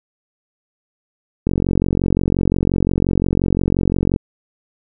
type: click train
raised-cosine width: 3 ms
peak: -4 dBFS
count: 124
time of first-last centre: 1.47-4.161 s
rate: 45.7 Hz
effects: none